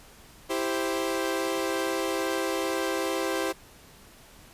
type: chord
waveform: sawtooth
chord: C major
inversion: first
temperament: equal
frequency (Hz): 329.6 / 392 / 523.3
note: E4 / G4 / C5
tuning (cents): 0 / 0 / 0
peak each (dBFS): -27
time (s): 0.49-3.53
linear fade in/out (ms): 20
effects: pink hiss -52 dBFS RMS until 4.53 s + resampled to 32000 Hz